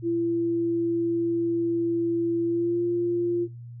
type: tone with pitch glide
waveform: sine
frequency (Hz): 337.6 to 346.7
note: E4 to F4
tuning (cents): +41 to -13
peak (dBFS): -22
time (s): 0.02-3.48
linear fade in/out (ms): 50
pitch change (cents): +46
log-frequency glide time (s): 2.45-2.83
effects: noise-tail reverb RT60 0.3 s tail -21 dB re dry + added 119 Hz sine -38 dBFS peak until 3.8 s